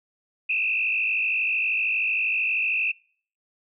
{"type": "tone with frequency modulation", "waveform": "sine", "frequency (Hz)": 2576, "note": "E7", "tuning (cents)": -41, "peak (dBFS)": -21, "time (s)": [0.49, 2.92], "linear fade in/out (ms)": 10, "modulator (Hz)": 52.9, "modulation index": 2.4, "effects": ["noise-tail reverb RT60 0.5 s tail -26 dB re dry"]}